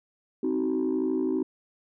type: chord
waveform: sine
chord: C diminished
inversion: none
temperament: just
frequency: 261.6 / 314 / 376.7 Hz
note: C4 / Eb4 / Gb4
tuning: 0 / +16 / +31 cents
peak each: -27 dBFS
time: 0.43-1.43 s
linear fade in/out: 5 ms
effects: tanh soft clip ceiling -19 dBFS